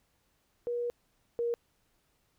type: tone pair in turn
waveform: sine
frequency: 479.8 / 471.6 Hz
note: A#4 / A#4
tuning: +50 / +20 cents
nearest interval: unison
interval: 30 cents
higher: first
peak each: -30 / -28 dBFS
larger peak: second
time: 0.67-0.9 / 1.39-1.54 s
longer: first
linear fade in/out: 0 ms
effects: pink hiss -73 dBFS RMS until 2.38 s